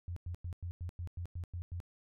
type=tone bursts; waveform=sine; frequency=87.3 Hz; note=F2; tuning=in tune; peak=-37 dBFS; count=10; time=0.08-1.802 s; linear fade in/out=0 ms; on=84 ms; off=98 ms; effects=none